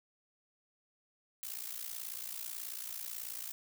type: noise with amplitude modulation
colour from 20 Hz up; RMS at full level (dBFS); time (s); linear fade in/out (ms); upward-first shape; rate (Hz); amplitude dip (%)
blue; -39; 1.43-3.52; 0; sine; 58.3; 80
effects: none